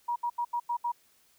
sine tone bursts at uneven times, 955 Hz, A#5, 42 cents sharp, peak -27 dBFS, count 6, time 0.08-0.16 / 0.23-0.3 / 0.38-0.45 / 0.53-0.6 / 0.69-0.77 / 0.84-0.92 s, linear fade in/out 10 ms, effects white hiss -65 dBFS RMS until 1.38 s

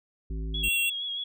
harmonic tone, 54 Hz, A1, 32 cents flat, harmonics 1 / 3 / 5 / 7, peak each -30 / -40 / -44 / -47 dBFS, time 0.3-0.69 s, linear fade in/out 5 ms
sine tone with vibrato, 3322 Hz, G#7, in tune, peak -30 dBFS, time 0.54-1.24 s, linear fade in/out 5 ms, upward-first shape sine, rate 6.4 Hz, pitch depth 32 cents each way
square tone, 2734 Hz, F7, 37 cents flat, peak -25 dBFS, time 0.63-0.9 s, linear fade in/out 10 ms
effects none

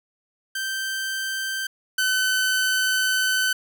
sawtooth tone pair in turn, 1559 / 1518.1 Hz, G6 / F#6, -10 / +44 cents, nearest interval unison, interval 46 cents, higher first, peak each -22 / -16 dBFS, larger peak second, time 0.55-1.67 / 1.98-3.53 s, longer second, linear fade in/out 5 ms, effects none

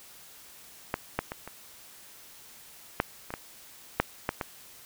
clicks, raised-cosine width 0.5 ms, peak -12 / -11 / -19 / -24 / -8 / -22 / -17 / -6 / -11 / -15 dBFS, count 10, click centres 0.941 / 1.19 / 1.319 / 1.476 / 3.001 / 3.305 / 3.339 / 4 / 4.291 / 4.412 s, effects white hiss -51 dBFS RMS until 4.85 s

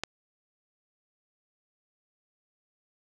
click, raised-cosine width 0.2 ms, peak -13 dBFS, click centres 0.036 s, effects none

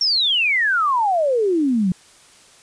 sine exponential sweep, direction down, 5588 to 174.61 Hz, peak -15 dBFS, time 0.01-1.92 s, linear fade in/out 2 ms, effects white hiss -49 dBFS RMS until 2.62 s + resampled to 22050 Hz

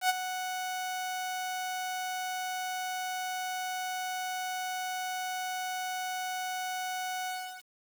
sawtooth tone with ADSR envelope, 740 Hz, F#5, in tune, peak -18 dBFS, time 0.01-7.66 s, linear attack 84 ms, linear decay 25 ms, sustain -11 dB, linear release 380 ms, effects 8-bit

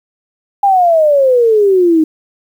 sine exponential sweep, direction down, 815 to 308.3 Hz, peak -6 dBFS, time 0.63-2.04 s, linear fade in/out 5 ms, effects 7-bit

